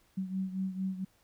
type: beating tone pair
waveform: sine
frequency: 188.4 / 192.8 Hz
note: F#3 / G3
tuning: +32 / -28 cents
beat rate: 4.4 Hz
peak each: -33 / -38 dBFS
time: 0.17-1.05 s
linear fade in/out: 10 ms
effects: pink hiss -68 dBFS RMS until 1.23 s